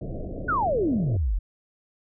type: low-pass noise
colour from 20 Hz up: pink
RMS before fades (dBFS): -33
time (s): 0.01-1.17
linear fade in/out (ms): 5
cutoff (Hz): 680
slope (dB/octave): 96
type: exponential sweep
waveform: sine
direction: down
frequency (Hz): 1530 to 38.89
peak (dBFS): -21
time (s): 0.48-1.39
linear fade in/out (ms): 10
effects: none